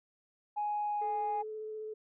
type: tone with pitch glide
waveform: sine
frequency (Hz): 834 to 827.8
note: G#5 to G#5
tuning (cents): +7 to -6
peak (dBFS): -30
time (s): 0.56-1.43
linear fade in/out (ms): 20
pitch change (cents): -13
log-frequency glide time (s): 0.85-1.06
type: tone with vibrato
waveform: sine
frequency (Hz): 432.4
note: A4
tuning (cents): -30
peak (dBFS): -38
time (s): 1.01-1.94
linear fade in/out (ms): 10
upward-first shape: square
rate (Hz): 15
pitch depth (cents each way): 9
effects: tanh soft clip ceiling -26 dBFS